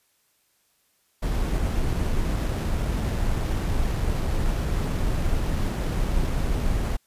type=noise with sample-and-hold; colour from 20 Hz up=brown; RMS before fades=-24 dBFS; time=1.22-6.97 s; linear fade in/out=10 ms; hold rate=8820 Hz; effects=white hiss -67 dBFS RMS until 7.06 s + resampled to 32000 Hz